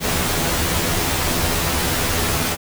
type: noise with comb filter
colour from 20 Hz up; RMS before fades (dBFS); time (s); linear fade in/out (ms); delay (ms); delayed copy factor
pink; -20; 0-2.57; 50; 12; +0.9
effects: none